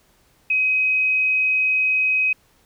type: tone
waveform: sine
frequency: 2528 Hz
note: D#7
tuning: 27 cents sharp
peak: -16 dBFS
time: 0.5-2.33 s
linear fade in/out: 5 ms
effects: pink hiss -59 dBFS RMS until 2.65 s